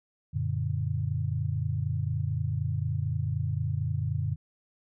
sine chord, Gb augmented, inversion none, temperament equal with one note detuned, 92.5 / 116.54 / 145.82 Hz, Gb2 / Bb2 / D3, 0 / 0 / -12 cents, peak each -31 dBFS, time 0.33-4.36 s, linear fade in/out 20 ms, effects none

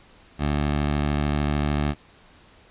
15% pulse tone, 73.42 Hz, D2, in tune, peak -15 dBFS, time 0.38-1.95 s, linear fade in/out 50 ms, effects pink hiss -53 dBFS RMS until 2.7 s + resampled to 8000 Hz

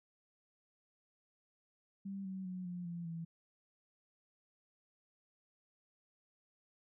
sine tone with pitch steps, 196 / 189.54 / 183.3 / 177.26 / 171.42 / 165.77 Hz, G3 / F#3 / F#3 / F3 / F3 / E3, 0 / +42 / -16 / +26 / -32 / +10 cents, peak -40 dBFS, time 2.05-3.25 s, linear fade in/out 10 ms, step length 200 ms, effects none

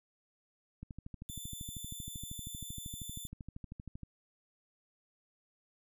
click train, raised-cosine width 5 ms, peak -32 dBFS, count 42, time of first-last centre 0.83-4.033 s, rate 12.8 Hz
10% pulse tone, 3524 Hz, A7, 2 cents sharp, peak -36 dBFS, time 1.29-3.27 s, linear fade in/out 0 ms
effects none

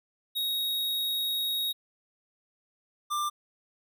square tone pair in turn, 3770 / 1187.5 Hz, A#7 / D6, +19 / +19 cents, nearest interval octave + minor sixth, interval 2000 cents, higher first, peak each -28 dBFS, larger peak neither, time 0.35-1.73 / 3.1-3.3 s, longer first, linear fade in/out 20 ms, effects none

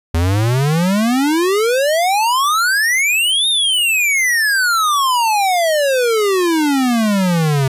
square exponential two-way sweep, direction up then down, 79.8 to 3739 to 130.8 Hz, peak -13 dBFS, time 0.14-7.68 s, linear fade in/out 5 ms, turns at 3.48 s, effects resampled to 32000 Hz

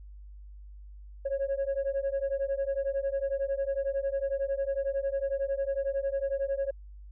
sine beating tone pair, 544 / 555 Hz, C#5 / C#5, -33 / +2 cents, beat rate 11 Hz, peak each -29 dBFS, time 1.25-6.71 s, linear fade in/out 10 ms, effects tanh soft clip ceiling -24 dBFS + added 50 Hz sine -44 dBFS peak until 7.11 s

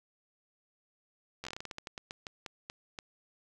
slowing click train, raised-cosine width 0.2 ms, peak -23 dBFS, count 18, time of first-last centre 1.44-2.988 s, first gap 12 ms, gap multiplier 1.22, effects none

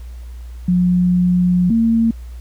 sine tone pair in turn, 179.1 / 227.8 Hz, F3 / A#3, +44 / -40 cents, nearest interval major third, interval 416 cents, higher second, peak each -11 dBFS, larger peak neither, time 0.68-1.7 / 1.7-2.11 s, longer first, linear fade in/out 5 ms, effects added 60 Hz sine -29 dBFS peak until 2.4 s + pink hiss -51 dBFS RMS until 2.4 s

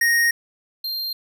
square tone pair in turn, 1864.7 / 4186 Hz, A#6 / C8, 0 / 0 cents, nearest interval octave + major second, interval 1400 cents, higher second, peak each -16 / -25 dBFS, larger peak first, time 0.01-0.31 / 0.84-1.13 s, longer first, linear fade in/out 5 ms, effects none

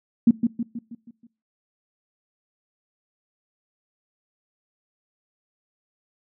sine tone with echo, 233.1 Hz, A#3, in tune, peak -10 dBFS, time 0.27-0.31 s, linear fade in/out 5 ms, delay 160 ms, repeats 6, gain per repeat -6 dB, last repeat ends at 1.27 s, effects noise-tail reverb RT60 0.4 s tail -23 dB re dry

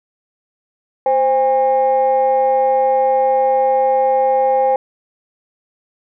sine tone pair together, 523 / 809.9 Hz, C5 / G#5, -1 / -44 cents, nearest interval minor sixth, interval 757 cents, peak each -13 dBFS, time 1.06-4.76 s, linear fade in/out 2 ms, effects tanh soft clip ceiling -6 dBFS

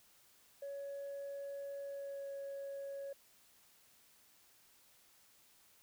sine tone with pitch glide, 560 to 554.8 Hz, C#5 to C#5, +18 to +1 cents, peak -40 dBFS, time 0.62-3.13 s, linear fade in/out 5 ms, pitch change -17 cents, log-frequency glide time 1.82-2.31 s, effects tanh soft clip ceiling -40 dBFS + white hiss -67 dBFS RMS until 5.82 s

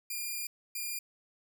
5% pulse tone pair in turn, 2405 / 2405 Hz, D7 / D7, +41 / +41 cents, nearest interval unison, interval 0 cents, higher neither, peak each -25 dBFS, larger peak neither, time 0.1-0.47 / 0.75-0.99 s, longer first, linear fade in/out 5 ms, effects none

